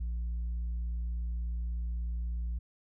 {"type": "tone with tanh clipping", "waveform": "sine", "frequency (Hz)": 58.27, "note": "A#1", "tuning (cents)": 0, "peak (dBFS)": -32, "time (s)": [0, 2.59], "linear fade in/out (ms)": 10, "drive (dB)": 2, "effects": []}